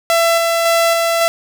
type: tone with tremolo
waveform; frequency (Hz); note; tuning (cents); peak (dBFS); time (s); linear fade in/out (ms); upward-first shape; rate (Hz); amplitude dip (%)
sawtooth; 670; E5; +28; -7; 0.1-1.28; 0; square; 1.8; 25
effects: none